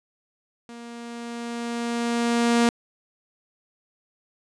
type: tone with level ramp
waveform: sawtooth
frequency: 235.5 Hz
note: A#3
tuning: 18 cents sharp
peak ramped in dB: -35 to -12 dBFS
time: 0.69-2.69 s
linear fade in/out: 0 ms
effects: resampled to 22050 Hz